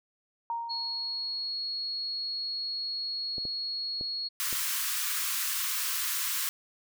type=tone with exponential decay; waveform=sine; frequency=931 Hz; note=A#5; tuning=2 cents flat; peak=-28 dBFS; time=0.5-1.52 s; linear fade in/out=1 ms; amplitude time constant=220 ms
type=tone; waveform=sine; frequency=4325 Hz; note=C#8; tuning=43 cents flat; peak=-31 dBFS; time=0.69-4.29 s; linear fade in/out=20 ms
type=clicks; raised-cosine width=2 ms; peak=-28 dBFS; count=4; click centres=3.382 / 3.453 / 4.011 / 4.528 s
type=high-pass noise; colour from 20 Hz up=white; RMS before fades=-31 dBFS; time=4.4-6.49 s; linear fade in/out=0 ms; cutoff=1000 Hz; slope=96 dB/octave
effects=none